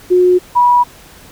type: tone pair in turn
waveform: sine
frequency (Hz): 361.8 / 973.7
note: F#4 / B5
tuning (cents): -39 / -25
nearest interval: octave + perfect fourth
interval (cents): 1714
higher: second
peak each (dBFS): -6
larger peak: neither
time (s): 0.1-0.39 / 0.55-0.84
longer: neither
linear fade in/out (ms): 20
effects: pink hiss -40 dBFS RMS until 1.31 s